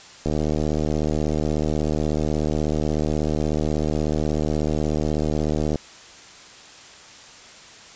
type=click train; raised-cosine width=2 ms; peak=-10 dBFS; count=421; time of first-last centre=0.26-5.757 s; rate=76.4 Hz; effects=white hiss -44 dBFS RMS until 7.95 s + resampled to 16000 Hz